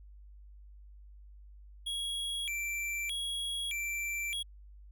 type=tone with vibrato; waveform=square; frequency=2789 Hz; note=F7; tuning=3 cents flat; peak=-34 dBFS; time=1.86-4.43 s; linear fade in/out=10 ms; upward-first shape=square; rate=0.81 Hz; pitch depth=300 cents each way; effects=added 50 Hz sine -50 dBFS peak until 4.91 s